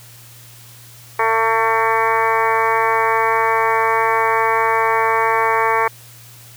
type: harmonic tone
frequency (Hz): 224.8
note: A3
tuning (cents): +37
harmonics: 2 / 3 / 4 / 5 / 6 / 7 / 8 / 9 / 10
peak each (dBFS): -21 / -26 / -18 / -19 / -27 / -28 / -24 / -28 / -25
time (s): 1.19-5.88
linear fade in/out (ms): 5
effects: added 118 Hz sine -43 dBFS peak until 6.56 s + white hiss -43 dBFS RMS until 6.56 s